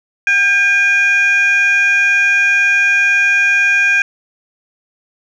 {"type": "tone pair together", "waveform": "sine", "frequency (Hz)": [1600, 2438], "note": ["G6", "D#7"], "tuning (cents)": [35, -36], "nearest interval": "perfect fifth", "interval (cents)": 729, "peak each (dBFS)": -10, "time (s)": [0.27, 4.02], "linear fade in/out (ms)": 2, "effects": ["tanh soft clip ceiling -6 dBFS"]}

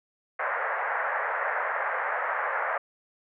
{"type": "band-pass noise", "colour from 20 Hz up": "white", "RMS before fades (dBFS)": -29, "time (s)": [0.39, 2.78], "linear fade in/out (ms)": 5, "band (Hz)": [510, 1900], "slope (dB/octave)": 48, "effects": []}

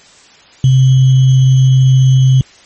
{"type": "tone with sample-and-hold", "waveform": "sine", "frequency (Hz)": 130.81, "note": "C3", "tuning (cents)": 0, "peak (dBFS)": -4, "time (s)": [0.64, 2.41], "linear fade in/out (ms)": 2, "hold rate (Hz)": 3150, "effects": ["white hiss -42 dBFS RMS until 2.65 s", "MP3 32 kbps"]}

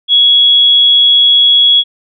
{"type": "tone", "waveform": "sine", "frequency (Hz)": 3345, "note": "G#7", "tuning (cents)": 12, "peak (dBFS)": -4, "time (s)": [0.08, 1.84], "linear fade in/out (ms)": 50, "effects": []}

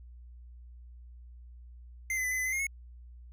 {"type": "tone with pitch steps", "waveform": "square", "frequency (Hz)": [2083, 2029, 2000, 2033, 2012, 2046, 2135, 2190], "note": ["C7", "B6", "B6", "B6", "B6", "C7", "C7", "C#7"], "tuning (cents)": [-8, 46, 21, 50, 32, -39, 34, -22], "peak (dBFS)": -30, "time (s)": [2.1, 2.668], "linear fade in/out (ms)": 2, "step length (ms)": 71, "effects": ["added 60 Hz sine -47 dBFS peak until 3.32 s"]}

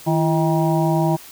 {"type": "harmonic tone with a mistuned harmonic", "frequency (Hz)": 158.5, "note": "D#3", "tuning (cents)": 32, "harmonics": [1, 2, 4, 5, 6], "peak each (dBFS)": [-18, -21, -24, -25, -26], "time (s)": [0.06, 1.17], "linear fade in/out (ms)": 20, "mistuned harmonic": 2, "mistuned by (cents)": 100, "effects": ["white hiss -41 dBFS RMS until 1.31 s"]}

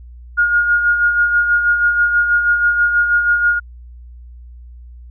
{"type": "tone with tremolo", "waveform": "sine", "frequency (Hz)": 1428, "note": "F6", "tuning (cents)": 38, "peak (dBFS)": -9, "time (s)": [0.37, 3.6], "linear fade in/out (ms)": 20, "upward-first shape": "sine", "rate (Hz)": 6.2, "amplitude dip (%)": 50, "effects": ["added 60 Hz sine -34 dBFS peak until 5.1 s"]}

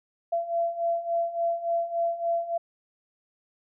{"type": "beating tone pair", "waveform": "sine", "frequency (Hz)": [676, 679.5], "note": ["E5", "F5"], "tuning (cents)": [43, -48], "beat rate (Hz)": 3.5, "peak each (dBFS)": [-30, -26], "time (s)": [0.32, 2.58], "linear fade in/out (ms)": 10, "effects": []}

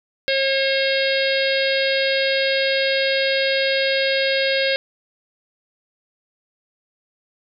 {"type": "harmonic tone", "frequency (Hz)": 540, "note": "C#5", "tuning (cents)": -45, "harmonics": [1, 3, 4, 5, 6, 7, 8, 9], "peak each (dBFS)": [-20, -25, -26, -27, -28, -28, -29, -30], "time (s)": [0.28, 4.76], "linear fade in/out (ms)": 0, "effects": []}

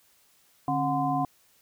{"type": "tone cluster", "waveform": "sine", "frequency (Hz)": [147.7, 272.2, 730, 1030], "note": ["D3", "C#4", "F#5", "C6"], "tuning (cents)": [10, -31, -24, -28], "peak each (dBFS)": [-32, -29, -27, -31], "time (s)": [0.68, 1.25], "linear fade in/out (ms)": 2, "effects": ["white hiss -63 dBFS RMS until 1.61 s"]}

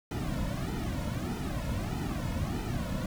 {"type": "noise with flanger", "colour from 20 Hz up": "brown", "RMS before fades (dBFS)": -33, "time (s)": [0.11, 3.06], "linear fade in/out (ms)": 2, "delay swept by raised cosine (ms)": [1.8, 2.57], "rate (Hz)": 1.6, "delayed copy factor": -1, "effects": []}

